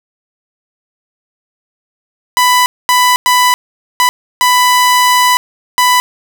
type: tone bursts at uneven times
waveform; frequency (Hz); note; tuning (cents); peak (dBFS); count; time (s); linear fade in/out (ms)
sawtooth; 994; B5; +11; -3; 6; 2.37-2.66 / 2.89-3.16 / 3.26-3.54 / 4-4.09 / 4.41-5.37 / 5.78-6; 0
effects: none